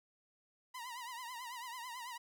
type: tone with vibrato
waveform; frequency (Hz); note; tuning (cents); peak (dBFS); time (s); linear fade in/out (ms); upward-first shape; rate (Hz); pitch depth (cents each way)
sawtooth; 973; B5; -26; -40; 0.74-2.18; 10; triangle; 9.1; 120
effects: none